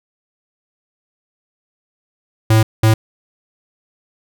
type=tone bursts at uneven times; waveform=square; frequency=110.3 Hz; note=A2; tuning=5 cents sharp; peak=-9 dBFS; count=2; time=2.5-2.63 / 2.83-2.94 s; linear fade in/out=5 ms; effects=none